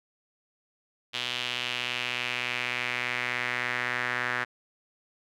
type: tone with band-pass filter sweep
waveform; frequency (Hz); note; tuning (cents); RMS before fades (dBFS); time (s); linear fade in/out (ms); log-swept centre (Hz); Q
sawtooth; 123.47; B2; 0; -31; 1.13-4.45; 20; 3200 to 1700; 3.1
effects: none